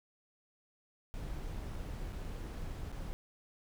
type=noise with dropouts; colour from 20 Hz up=brown; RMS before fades=-41 dBFS; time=1.14-3.13 s; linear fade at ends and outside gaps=0 ms; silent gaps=2.124-2.129 / 2.245-2.249 / 2.918-2.925 s; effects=none